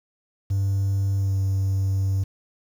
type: tone with pitch glide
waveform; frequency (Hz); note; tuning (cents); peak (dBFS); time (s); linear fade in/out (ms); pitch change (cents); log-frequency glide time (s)
triangle; 98 to 96.65; G2 to G2; 0 to -24; -17; 0.5-2.24; 10; -24; 1.18-1.37
effects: tanh soft clip ceiling -14 dBFS + 8-bit